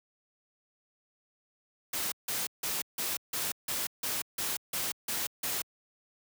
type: noise bursts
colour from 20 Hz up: white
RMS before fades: -33 dBFS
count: 11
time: 1.93-5.62 s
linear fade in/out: 5 ms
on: 190 ms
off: 160 ms
effects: high-pass 80 Hz 12 dB/octave